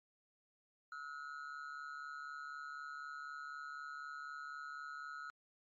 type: ring-modulated tone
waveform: triangle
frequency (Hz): 1372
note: F6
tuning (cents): -31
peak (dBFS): -40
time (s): 0.92-5.3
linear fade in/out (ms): 0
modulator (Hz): 72
effects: MP3 32 kbps